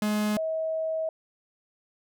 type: tone pair in turn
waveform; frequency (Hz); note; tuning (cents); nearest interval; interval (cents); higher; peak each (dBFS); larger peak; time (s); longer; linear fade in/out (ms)
45% pulse / sine; 210.9 / 640.3; G#3 / D#5; +27 / +49; octave + perfect fifth; 1922; second; -24 / -26; first; 0.02-0.37 / 0.37-1.09; second; 2
effects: none